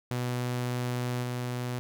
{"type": "tone with level steps", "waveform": "sawtooth", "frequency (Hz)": 123.47, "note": "B2", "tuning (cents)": 0, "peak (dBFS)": [-25, -27], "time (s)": [0.11, 1.79], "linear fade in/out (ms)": 0, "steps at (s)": 1.22, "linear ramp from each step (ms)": 20, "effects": []}